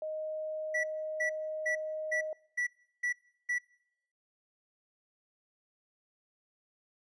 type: tone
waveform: sine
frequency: 622.3 Hz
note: D#5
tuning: in tune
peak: -34 dBFS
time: 0.02-2.33 s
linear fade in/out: 2 ms
type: tone bursts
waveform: triangle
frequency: 1954 Hz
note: B6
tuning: 19 cents flat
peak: -27 dBFS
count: 7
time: 0.74-3.586 s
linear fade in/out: 10 ms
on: 98 ms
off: 360 ms
effects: noise-tail reverb RT60 0.8 s tail -26 dB re dry + resampled to 22050 Hz